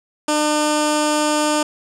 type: tone with low-pass filter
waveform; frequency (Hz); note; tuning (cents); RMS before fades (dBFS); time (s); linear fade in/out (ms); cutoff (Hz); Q
15% pulse; 301.3; D4; +44; -18; 0.28-1.63; 5; 8500; 2.3
effects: none